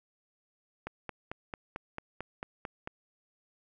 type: click train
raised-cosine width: 0.5 ms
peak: -22 dBFS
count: 10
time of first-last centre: 0.87-2.874 s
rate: 4.49 Hz
effects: none